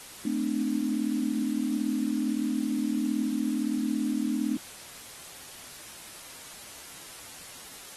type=tone cluster; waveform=sine; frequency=219.6 / 257.3 / 298.8 Hz; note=A3 / C4 / D4; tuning=-3 / -29 / +30 cents; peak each=-30 dBFS; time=0.25-4.57 s; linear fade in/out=5 ms; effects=white hiss -45 dBFS RMS until 7.96 s + AAC 32 kbps